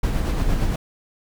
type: noise with tremolo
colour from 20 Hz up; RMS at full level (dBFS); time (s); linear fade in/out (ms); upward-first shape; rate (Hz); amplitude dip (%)
brown; -19; 0.03-0.76; 5; sine; 8.7; 35
effects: none